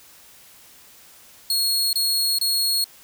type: tone bursts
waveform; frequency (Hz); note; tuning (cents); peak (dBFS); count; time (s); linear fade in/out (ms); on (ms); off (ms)
sawtooth; 4315; C#8; -47; -16; 3; 1.5-2.842; 2; 430; 26
effects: white hiss -49 dBFS RMS until 3.03 s